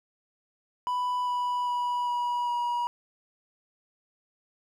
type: tone with pitch steps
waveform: triangle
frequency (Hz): 991 / 983.6 / 976.2 / 968.9 / 961.7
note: B5 / B5 / B5 / B5 / B5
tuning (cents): +6 / -7 / -20 / -33 / -46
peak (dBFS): -24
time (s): 0.87-2.87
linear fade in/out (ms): 0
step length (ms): 400
effects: none